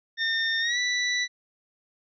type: tone with pitch glide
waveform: 25% pulse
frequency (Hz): 1816 to 1969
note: A#6 to B6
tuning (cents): -46 to -6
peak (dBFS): -20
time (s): 0.17-1.28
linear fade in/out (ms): 50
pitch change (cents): +140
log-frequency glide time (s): 0.6-0.78
effects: resampled to 16000 Hz

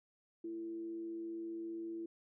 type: tone with frequency modulation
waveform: sine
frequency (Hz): 334.7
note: E4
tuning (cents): +26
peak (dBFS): -40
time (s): 0.44-2.06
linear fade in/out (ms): 5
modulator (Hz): 115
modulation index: 0.2
effects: none

